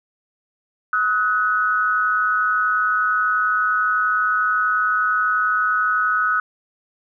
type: tone pair together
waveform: sine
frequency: 1273.5 / 1485 Hz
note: D#6 / F#6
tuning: +40 / +6 cents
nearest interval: minor third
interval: 266 cents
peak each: -19 dBFS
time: 0.93-6.4 s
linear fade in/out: 2 ms
effects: none